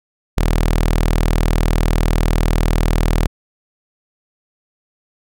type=tone; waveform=sawtooth; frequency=40 Hz; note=D#1; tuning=49 cents sharp; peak=-9 dBFS; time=0.37-3.27 s; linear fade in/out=10 ms; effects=none